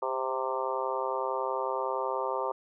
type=harmonic tone with a mistuned harmonic; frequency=130.81 Hz; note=C3; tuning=in tune; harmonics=3 / 4 / 5 / 6 / 7 / 8 / 9; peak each=-36 / -34 / -38 / -40 / -34 / -38 / -37 dBFS; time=0.02-2.52 s; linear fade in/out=5 ms; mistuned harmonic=3; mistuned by=+21 cents; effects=none